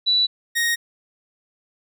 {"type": "tone pair in turn", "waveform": ["sine", "sawtooth"], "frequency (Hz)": [3951, 1868.6], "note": ["B7", "A#6"], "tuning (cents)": [0, 4], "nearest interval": "octave + minor second", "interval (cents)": 1296, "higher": "first", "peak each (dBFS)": -15, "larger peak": "neither", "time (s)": [[0.06, 0.27], [0.55, 0.76]], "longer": "neither", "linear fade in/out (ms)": 20, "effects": []}